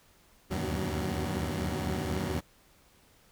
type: tone cluster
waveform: 15% pulse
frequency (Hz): 75.1 / 79.4 / 95.5 / 123.1 / 187.4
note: D2 / D#2 / G2 / B2 / F#3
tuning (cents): +39 / +36 / -45 / -5 / +22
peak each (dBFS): -31 / -29 / -30 / -33 / -31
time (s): 0.5-2.41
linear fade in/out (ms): 20
effects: pink hiss -62 dBFS RMS until 3.31 s